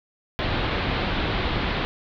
pink low-pass noise, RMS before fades -25 dBFS, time 0.39-1.85 s, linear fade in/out 0 ms, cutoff 4100 Hz, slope 48 dB/octave, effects none

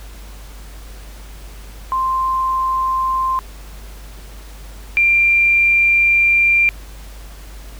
sine tone pair in turn, 1046.5 / 2377 Hz, C6 / D7, 0 / +20 cents, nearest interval octave + major second, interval 1420 cents, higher second, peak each -15 / -10 dBFS, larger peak second, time 1.92-3.39 / 4.97-6.69 s, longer second, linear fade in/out 0 ms, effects added 50 Hz sine -33 dBFS peak until 7.79 s + pink hiss -42 dBFS RMS until 7.79 s

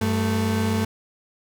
35% pulse tone pair together, 96.39 / 220.8 Hz, G2 / A3, -29 / +6 cents, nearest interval octave + major second, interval 1435 cents, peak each -22 / -21 dBFS, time 0.01-0.85 s, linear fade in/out 5 ms, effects none

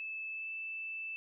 sine tone with pitch glide, 2619 to 2640 Hz, E7 to E7, -12 to +2 cents, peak -38 dBFS, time 0-1.16 s, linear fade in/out 0 ms, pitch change +14 cents, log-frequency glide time 0.3-0.51 s, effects none

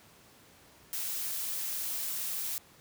blue noise, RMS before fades -35 dBFS, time 0.93-2.58 s, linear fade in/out 0 ms, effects pink hiss -58 dBFS RMS until 2.8 s + high-pass 80 Hz 12 dB/octave

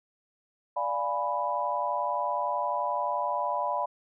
sine chord, D diminished seventh, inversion none, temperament equal, 587.3 / 698.5 / 830.6 / 987.8 Hz, D5 / F5 / Ab5 / Cb6, 0 / 0 / 0 / 0 cents, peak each -33 / -34 / -34 / -29 dBFS, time 0.76-3.86 s, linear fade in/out 10 ms, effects none

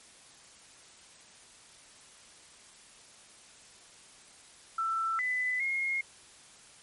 sine tone with pitch steps, 1333 / 2003 / 2149 Hz, E6 / B6 / C7, +19 / +24 / +46 cents, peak -28 dBFS, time 4.78-6.01 s, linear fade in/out 5 ms, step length 410 ms, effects white hiss -55 dBFS RMS until 6.82 s + MP3 48 kbps

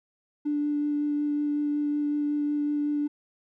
triangle tone with vibrato, 293.7 Hz, D4, in tune, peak -20 dBFS, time 0.45-3.08 s, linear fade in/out 20 ms, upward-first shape sine, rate 5.4 Hz, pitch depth 9 cents each way, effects tanh soft clip ceiling -22 dBFS

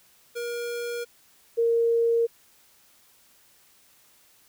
square / sine tone pair in turn, 475.2 / 463.8 Hz, A#4 / A#4, +33 / -9 cents, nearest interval unison, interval 42 cents, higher first, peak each -30 / -19 dBFS, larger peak second, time 0.35-1.05 / 1.57-2.27 s, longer neither, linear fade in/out 20 ms, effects white hiss -59 dBFS RMS until 4.48 s

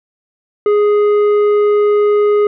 sine tone with tanh clipping, 415.3 Hz, G#4, in tune, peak -10 dBFS, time 0.66-2.47 s, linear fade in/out 2 ms, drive 8 dB, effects none

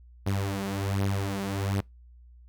sawtooth beating tone pair, 97.6 / 98.9 Hz, G2 / G2, -7 / +16 cents, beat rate 1.3 Hz, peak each -27 / -25 dBFS, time 0.26-1.81 s, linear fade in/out 10 ms, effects noise-tail reverb RT60 0.2 s tail -26 dB re dry + added 60 Hz sine -49 dBFS peak until 2.48 s

